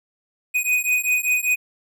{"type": "beating tone pair", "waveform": "square", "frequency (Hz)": [2489, 2494.1], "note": ["D#7", "D#7"], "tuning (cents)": [0, 4], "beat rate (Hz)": 5.1, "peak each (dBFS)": -22, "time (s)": [0.54, 1.56], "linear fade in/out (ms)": 20, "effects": []}